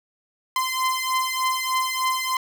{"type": "beating tone pair", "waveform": "sawtooth", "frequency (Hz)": [1033, 1036.3], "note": ["C6", "C6"], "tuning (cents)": [-22, -17], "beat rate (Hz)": 3.3, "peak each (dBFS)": -21, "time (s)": [0.56, 2.37], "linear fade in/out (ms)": 2, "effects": []}